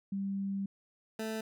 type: tone pair in turn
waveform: sine / 20% pulse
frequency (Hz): 196.5 / 220.2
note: G3 / A3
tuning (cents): +4 / +2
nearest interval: major second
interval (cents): 198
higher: second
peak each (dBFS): -32 / -30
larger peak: second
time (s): 0.12-0.66 / 1.19-1.41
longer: first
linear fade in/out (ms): 5
effects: none